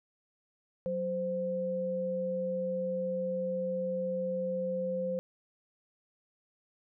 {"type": "tone pair together", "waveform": "sine", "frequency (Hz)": [185, 519], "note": ["F#3", "C5"], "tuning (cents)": [0, -14], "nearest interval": "octave + tritone", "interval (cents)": 1786, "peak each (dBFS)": [-37, -31], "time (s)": [0.86, 5.19], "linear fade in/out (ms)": 0, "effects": []}